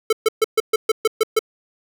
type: tone bursts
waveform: square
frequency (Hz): 440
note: A4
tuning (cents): 0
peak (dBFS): -13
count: 9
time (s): 0.1-1.392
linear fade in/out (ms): 5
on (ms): 28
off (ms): 130
effects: none